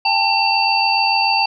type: tone cluster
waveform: sine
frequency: 796 / 883 / 2706 / 4615 Hz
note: G5 / A5 / E7 / D8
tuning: +26 / +6 / +45 / -31 cents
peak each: -19 dBFS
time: 0.05-1.46 s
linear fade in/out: 5 ms
effects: none